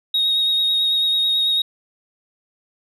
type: tone with vibrato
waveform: sine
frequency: 3754 Hz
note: A#7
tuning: 11 cents sharp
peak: -14 dBFS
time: 0.14-1.62 s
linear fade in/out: 5 ms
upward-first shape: sine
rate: 9.1 Hz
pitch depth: 17 cents each way
effects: tanh soft clip ceiling -13 dBFS